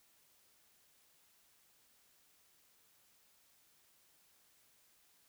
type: silence
effects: white hiss -70 dBFS RMS until 5.28 s